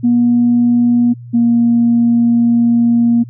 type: tone pair in turn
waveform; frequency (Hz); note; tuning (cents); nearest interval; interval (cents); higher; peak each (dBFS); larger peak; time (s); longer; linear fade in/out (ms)
sine; 240 / 235.2; B3 / A#3; -49 / +16; unison; 35; first; -7; neither; 0.03-1.14 / 1.33-3.24; second; 20
effects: tanh soft clip ceiling -3 dBFS + added 120 Hz sine -29 dBFS peak until 3.29 s